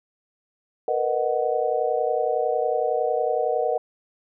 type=chord; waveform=sine; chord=B major seventh; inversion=third; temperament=just; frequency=463 / 493.9 / 617.4 / 740.8 Hz; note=A#4 / B4 / D#5 / F#5; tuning=-12 / 0 / -14 / +2 cents; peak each=-26 dBFS; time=0.88-3.78 s; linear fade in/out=2 ms; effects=none